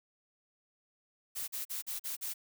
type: noise bursts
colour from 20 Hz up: blue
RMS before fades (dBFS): -38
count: 6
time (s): 1.35-2.34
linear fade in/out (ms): 20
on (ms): 130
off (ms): 42
effects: none